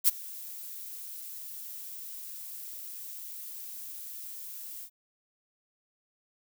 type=noise with ADSR envelope; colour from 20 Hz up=violet; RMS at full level=-19 dBFS; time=0.04-4.9 s; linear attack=39 ms; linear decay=21 ms; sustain=-23 dB; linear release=70 ms; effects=none